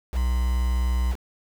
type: tone with quantisation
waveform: triangle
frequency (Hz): 61.74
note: B1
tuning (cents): 0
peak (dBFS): -18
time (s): 0.12-1.16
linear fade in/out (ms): 50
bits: 6
effects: none